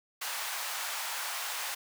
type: high-pass noise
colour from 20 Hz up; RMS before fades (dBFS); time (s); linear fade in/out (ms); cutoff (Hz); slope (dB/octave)
pink; -36; 0.21-1.75; 10; 790; 24
effects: none